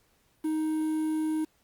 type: tone with quantisation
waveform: triangle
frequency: 312.6 Hz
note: D#4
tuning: 8 cents sharp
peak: -24 dBFS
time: 0.44-1.45 s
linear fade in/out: 10 ms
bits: 8
effects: pink hiss -68 dBFS RMS until 1.63 s + Opus 48 kbps